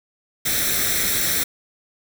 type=noise with comb filter; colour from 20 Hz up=white; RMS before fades=-21 dBFS; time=0.45-1.44 s; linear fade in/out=10 ms; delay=0.52 ms; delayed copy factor=+0.7; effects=none